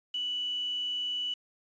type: tone with quantisation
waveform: sine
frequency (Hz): 2960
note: F#7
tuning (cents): 0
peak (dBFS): -30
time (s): 0.14-1.34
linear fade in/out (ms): 5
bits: 8
effects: resampled to 16000 Hz